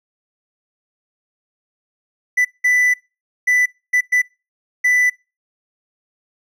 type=tone bursts at uneven times; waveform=triangle; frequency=1987 Hz; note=B6; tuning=10 cents sharp; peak=-10 dBFS; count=6; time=2.37-2.45 / 2.64-2.94 / 3.47-3.66 / 3.93-4.01 / 4.12-4.22 / 4.84-5.1 s; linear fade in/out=10 ms; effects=noise-tail reverb RT60 0.3 s tail -26 dB re dry